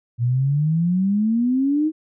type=exponential sweep; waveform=sine; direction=up; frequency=116.54 to 319.6 Hz; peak=-16 dBFS; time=0.18-1.92 s; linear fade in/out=50 ms; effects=none

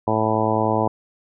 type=harmonic tone; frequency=109.6 Hz; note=A2; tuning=6 cents flat; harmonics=1 / 2 / 3 / 4 / 5 / 6 / 7 / 8 / 9; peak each=-26 / -26 / -26 / -26 / -26 / -26 / -26 / -26 / -26 dBFS; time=0.07-0.88 s; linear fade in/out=5 ms; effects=none

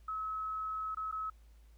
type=tone with dropouts; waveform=sine; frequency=1288 Hz; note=E6; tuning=41 cents flat; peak=-35 dBFS; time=0.08-1.3 s; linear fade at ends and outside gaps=5 ms; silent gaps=0.948-0.97 / 1.114-1.124 s; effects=added 55 Hz sine -56 dBFS peak until 1.77 s + pink hiss -72 dBFS RMS until 1.77 s

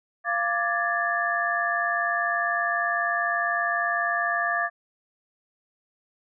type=tone cluster; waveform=sine; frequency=691 / 1176 / 1676 / 1776 Hz; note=F5 / D6 / G#6 / A6; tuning=-19 / +2 / +15 / +16 cents; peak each=-28 dBFS; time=0.24-4.7 s; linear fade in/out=50 ms; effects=none

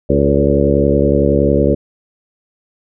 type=harmonic tone with a mistuned harmonic; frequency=70.8 Hz; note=C#2; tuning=37 cents sharp; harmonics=1 / 2 / 3 / 4 / 5 / 6 / 7 / 8; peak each=-18 / -18 / -18 / -18 / -18 / -18 / -18 / -18 dBFS; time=0.09-1.75 s; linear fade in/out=10 ms; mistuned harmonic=7; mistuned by=-27 cents; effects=none

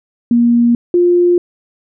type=tone pair in turn; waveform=sine; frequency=237.1 / 351.8 Hz; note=A#3 / F4; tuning=+30 / +13 cents; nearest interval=perfect fifth; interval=683 cents; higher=second; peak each=-7 dBFS; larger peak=neither; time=0.31-0.75 / 0.94-1.38 s; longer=neither; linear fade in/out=2 ms; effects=none

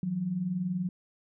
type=tone pair together; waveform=sine; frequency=162.77 / 183.2 Hz; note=E3 / F#3; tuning=-22 / -17 cents; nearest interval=major second; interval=205 cents; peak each=-36 / -29 dBFS; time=0.03-0.89 s; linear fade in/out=2 ms; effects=none

